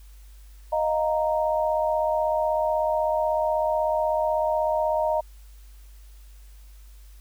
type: chord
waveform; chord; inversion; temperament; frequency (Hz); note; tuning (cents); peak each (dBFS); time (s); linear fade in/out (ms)
sine; Eb suspended second; none; equal with one note detuned; 622.3 / 698.5 / 929.1; Eb5 / F5 / Bb5; 0 / 0 / -6; -23 / -29 / -26; 0.72-5.21; 10
effects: added 50 Hz sine -44 dBFS peak until 7.2 s + white hiss -59 dBFS RMS until 7.2 s